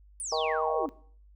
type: exponential sweep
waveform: sine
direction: down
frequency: 9960 to 258.5 Hz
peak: -33 dBFS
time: 0.2-0.89 s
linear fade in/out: 0 ms
type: harmonic tone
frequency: 157.6 Hz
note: D#3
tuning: 23 cents sharp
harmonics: 3 / 4 / 5 / 6 / 7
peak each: -31 / -32 / -32 / -37 / -35 dBFS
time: 0.32-0.86 s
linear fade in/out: 2 ms
effects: noise-tail reverb RT60 0.5 s tail -19 dB re dry + added 50 Hz sine -53 dBFS peak until 1.35 s